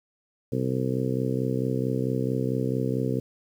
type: harmonic tone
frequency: 64.5 Hz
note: C2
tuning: 24 cents flat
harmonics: 2 / 3 / 4 / 5 / 6 / 7 / 8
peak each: -28 / -32 / -30 / -35 / -34 / -31 / -37 dBFS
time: 0.52-3.2 s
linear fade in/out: 5 ms
effects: 9-bit